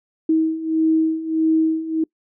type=beating tone pair; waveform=sine; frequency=318.3 / 319.9 Hz; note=D#4 / D#4; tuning=+39 / +48 cents; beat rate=1.6 Hz; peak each=-21 / -17 dBFS; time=0.29-2.04 s; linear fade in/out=5 ms; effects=noise-tail reverb RT60 0.1 s tail -25 dB re dry